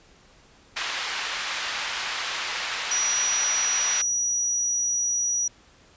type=band-pass noise; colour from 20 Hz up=pink; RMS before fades=-30 dBFS; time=0.76-4.02 s; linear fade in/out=10 ms; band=1300 to 4900 Hz; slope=12 dB/octave
type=tone; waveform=sine; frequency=5820 Hz; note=F#8; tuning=29 cents flat; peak=-22 dBFS; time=2.91-5.48 s; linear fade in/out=5 ms
effects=pink hiss -55 dBFS RMS until 5.96 s + resampled to 16000 Hz